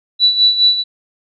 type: tone with tremolo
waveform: sine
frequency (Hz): 3951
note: B7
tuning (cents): 0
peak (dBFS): -6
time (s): 0.19-0.84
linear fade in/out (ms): 50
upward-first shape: sine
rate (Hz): 4.8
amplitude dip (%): 70
effects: none